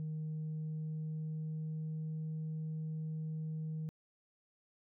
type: tone with pitch glide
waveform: sine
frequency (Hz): 155.56 to 157.1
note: D#3 to D#3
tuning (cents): 0 to +17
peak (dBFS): -35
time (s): 0-3.89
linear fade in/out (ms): 0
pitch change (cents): +17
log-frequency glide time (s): 0.33-2.26
effects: tanh soft clip ceiling -35 dBFS